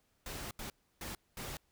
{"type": "noise bursts at uneven times", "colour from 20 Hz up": "pink", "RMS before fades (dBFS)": -43, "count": 4, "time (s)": [[0.26, 0.51], [0.59, 0.7], [1.01, 1.15], [1.37, 1.57]], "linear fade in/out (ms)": 2, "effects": ["pink hiss -75 dBFS RMS until 1.71 s"]}